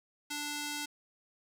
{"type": "tone with band-pass filter", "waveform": "square", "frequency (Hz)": 293.7, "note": "D4", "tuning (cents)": 0, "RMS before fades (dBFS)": -38, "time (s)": [0.3, 0.86], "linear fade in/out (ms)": 10, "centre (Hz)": 6100, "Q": 0.53, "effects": []}